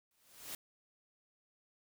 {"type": "noise with exponential growth", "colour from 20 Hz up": "white", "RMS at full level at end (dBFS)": -41, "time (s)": [0.11, 0.55], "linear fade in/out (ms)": 2, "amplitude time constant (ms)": 95, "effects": []}